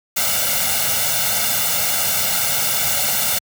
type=noise with comb filter; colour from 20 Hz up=white; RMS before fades=-19 dBFS; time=0.16-3.39 s; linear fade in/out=10 ms; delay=1.4 ms; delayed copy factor=+0.95; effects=high-pass 80 Hz 12 dB/octave

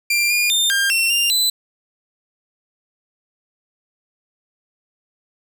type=tone with pitch steps; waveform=sawtooth; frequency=2377 / 2423 / 3611 / 1601 / 2713 / 2793 / 4008 Hz; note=D7 / D#7 / A7 / G6 / E7 / F7 / B7; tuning=+20 / -47 / +44 / +36 / +49 / -1 / +25 cents; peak=-12 dBFS; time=0.1-1.5 s; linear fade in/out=5 ms; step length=200 ms; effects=none

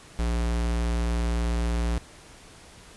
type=tone; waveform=square; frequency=58.27 Hz; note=A#1; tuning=in tune; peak=-24 dBFS; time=0.19-1.98 s; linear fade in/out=0 ms; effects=pink hiss -49 dBFS RMS until 2.96 s + resampled to 24000 Hz

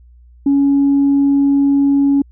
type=tone; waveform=sine; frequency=279.5 Hz; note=C#4; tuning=14 cents sharp; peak=-8 dBFS; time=0.46-2.22 s; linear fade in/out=5 ms; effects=tanh soft clip ceiling -6 dBFS + added 60 Hz sine -41 dBFS peak until 2.31 s

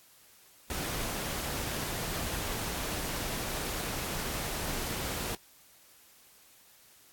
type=noise; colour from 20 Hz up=pink; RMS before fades=-35 dBFS; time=0.7-5.35 s; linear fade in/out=2 ms; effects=white hiss -59 dBFS RMS until 7.12 s + AAC 64 kbps

